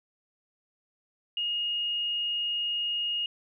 sine tone, 2860 Hz, F7, 41 cents sharp, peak -27 dBFS, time 1.37-3.26 s, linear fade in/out 2 ms, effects none

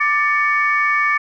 sine tone cluster, 1178 / 1769 / 2244 Hz, D6 / A6 / C#7, +5 / +9 / +21 cents, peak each -18 dBFS, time 0-1.18 s, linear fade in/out 10 ms, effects tanh soft clip ceiling -5 dBFS

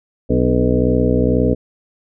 harmonic tone with a mistuned harmonic, 62.1 Hz, B1, 10 cents sharp, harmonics 1 / 2 / 3 / 4 / 5 / 6 / 7 / 8 / 10, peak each -20 / -20 / -23 / -18 / -22 / -29 / -20 / -20 / -27 dBFS, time 0.29-1.55 s, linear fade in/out 20 ms, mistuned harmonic 5, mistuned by -41 cents, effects none

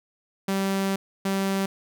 sawtooth tone bursts at uneven times, 194.4 Hz, G3, 14 cents flat, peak -19 dBFS, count 2, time 0.48-0.96 / 1.25-1.66 s, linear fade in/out 5 ms, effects none

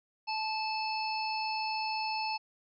harmonic tone, 873 Hz, A5, 14 cents flat, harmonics 1 / 3 / 5 / 6, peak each -33 / -38 / -40 / -41 dBFS, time 0.27-2.38 s, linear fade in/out 20 ms, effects none

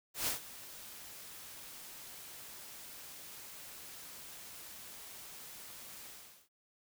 white noise with ADSR envelope, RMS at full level -33 dBFS, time 0.14-6.49 s, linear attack 130 ms, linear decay 120 ms, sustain -17 dB, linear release 420 ms, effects none

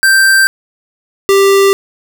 square tone pair in turn, 1568 / 393.5 Hz, G6 / G4, 0 / +7 cents, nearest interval 2 octaves, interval 2393 cents, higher first, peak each -6 dBFS, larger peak neither, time 0.03-0.47 / 1.29-1.73 s, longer neither, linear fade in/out 0 ms, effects none

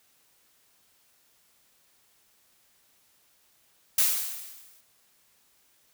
blue noise with exponential decay, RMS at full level -20 dBFS, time 3.98-4.81 s, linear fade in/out 5 ms, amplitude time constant 180 ms, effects white hiss -65 dBFS RMS until 5.93 s

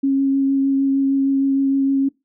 sine tone with vibrato, 272.7 Hz, C#4, 28 cents flat, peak -14 dBFS, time 0.03-2.09 s, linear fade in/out 10 ms, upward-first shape triangle, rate 6.5 Hz, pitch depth 13 cents each way, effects noise-tail reverb RT60 0.2 s tail -21 dB re dry

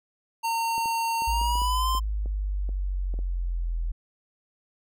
square tone with pitch glide, 915 to 1039 Hz, A#5 to C6, -32 to -12 cents, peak -25 dBFS, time 0.43-2 s, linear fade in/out 20 ms, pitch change +220 cents, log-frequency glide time 1.26-1.89 s
clicks, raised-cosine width 2 ms, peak -29 dBFS, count 11, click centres 0.78 / 0.858 / 1.221 / 1.414 / 1.555 / 1.618 / 1.95 / 2.259 / 2.691 / 3.14 / 3.19 s
sine exponential sweep, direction down, 57.7 to 41.04 Hz, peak -25 dBFS, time 1.27-3.92 s, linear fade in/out 10 ms
effects none

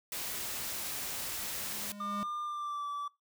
white noise, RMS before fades -38 dBFS, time 0.12-1.92 s, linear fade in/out 2 ms
square tone with exponential growth, 204.6 Hz, G#3, 26 cents flat, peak -36 dBFS, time 1.12-2.23 s, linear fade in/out 0 ms, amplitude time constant 240 ms
triangle tone with pitch glide, 1200 to 1156.4 Hz, D6 to D6, +37 to -27 cents, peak -33 dBFS, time 2-3.08 s, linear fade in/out 5 ms, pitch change -64 cents, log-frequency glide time 2.44-2.87 s
effects noise-tail reverb RT60 0.2 s tail -21 dB re dry

